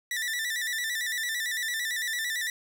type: tone with vibrato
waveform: sawtooth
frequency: 1864.7 Hz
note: A#6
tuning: in tune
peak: -25 dBFS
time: 0.11-2.5 s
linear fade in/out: 2 ms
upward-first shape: square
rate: 8.9 Hz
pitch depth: 76 cents each way
effects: none